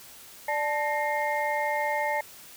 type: tone cluster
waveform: sine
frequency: 591 / 877 / 1840 / 2122 Hz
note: D5 / A5 / A#6 / C7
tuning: +11 / -6 / -23 / +24 cents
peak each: -30 / -28 / -33 / -33 dBFS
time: 0.48-2.21 s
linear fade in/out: 5 ms
effects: white hiss -48 dBFS RMS until 2.56 s